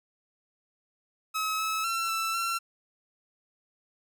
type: tone with pitch steps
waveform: sawtooth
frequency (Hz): 1283 / 1296 / 1349 / 1328 / 1356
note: E6 / E6 / E6 / E6 / E6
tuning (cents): -47 / -30 / +40 / +12 / +49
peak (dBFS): -24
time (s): 1.34-2.59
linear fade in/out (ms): 20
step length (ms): 250
effects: none